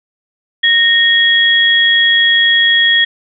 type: tone pair together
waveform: sine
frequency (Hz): 1852 / 3314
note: A#6 / G#7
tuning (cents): -12 / -4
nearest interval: minor seventh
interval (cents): 1008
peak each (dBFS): -10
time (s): 0.63-3.05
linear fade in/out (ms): 10
effects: none